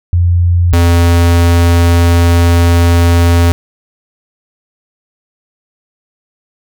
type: tone pair in turn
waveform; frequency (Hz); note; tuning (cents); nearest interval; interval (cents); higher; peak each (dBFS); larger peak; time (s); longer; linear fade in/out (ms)
sine / square; 87.31 / 85.61; F2 / F2; 0 / -34; unison; 34; first; -6; neither; 0.13-0.73 / 0.73-3.52; second; 0
effects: none